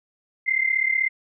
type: tone pair together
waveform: sine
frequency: 2067 / 2103 Hz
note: C7 / C7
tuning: -22 / +8 cents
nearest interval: unison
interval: 30 cents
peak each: -22 dBFS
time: 0.46-1.09 s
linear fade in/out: 20 ms
effects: none